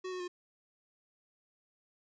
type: tone with pitch steps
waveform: square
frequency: 371.3 / 366.1 / 356.8 Hz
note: F#4 / F#4 / F4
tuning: +6 / -18 / +37 cents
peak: -38 dBFS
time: 0.04-0.28 s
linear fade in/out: 10 ms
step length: 80 ms
effects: resampled to 16000 Hz + 12-bit